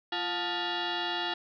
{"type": "tone with frequency modulation", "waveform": "sine", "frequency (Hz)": 1244.5, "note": "D#6", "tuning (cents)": 0, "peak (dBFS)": -29, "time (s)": [0.12, 1.34], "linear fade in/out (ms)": 5, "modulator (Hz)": 530, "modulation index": 5.2, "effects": []}